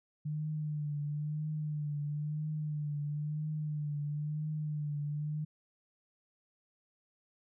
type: tone with vibrato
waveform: sine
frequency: 150 Hz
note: D3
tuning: 37 cents sharp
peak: -33 dBFS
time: 0.25-5.45 s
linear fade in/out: 10 ms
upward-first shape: triangle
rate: 1 Hz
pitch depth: 51 cents each way
effects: none